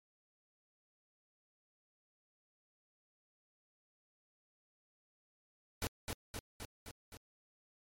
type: noise with echo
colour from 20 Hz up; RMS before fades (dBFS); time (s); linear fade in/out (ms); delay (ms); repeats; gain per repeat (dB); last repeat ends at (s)
pink; -37; 5.82-5.87; 0; 260; 5; -3; 7.17
effects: MP3 64 kbps